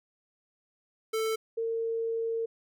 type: tone pair in turn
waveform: square / sine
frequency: 442.5 / 455.5 Hz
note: A4 / A#4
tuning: +10 / -40 cents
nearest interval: minor second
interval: 50 cents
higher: second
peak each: -28 dBFS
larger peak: neither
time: 1.13-1.36 / 1.57-2.46 s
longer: second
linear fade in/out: 10 ms
effects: none